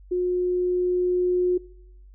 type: tone with level ramp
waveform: sine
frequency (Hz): 360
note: F#4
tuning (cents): -47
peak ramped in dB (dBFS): -21 to -18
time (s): 0.11-1.58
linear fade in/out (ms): 10
effects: noise-tail reverb RT60 0.8 s tail -23 dB re dry + added 48 Hz sine -45 dBFS peak until 2.14 s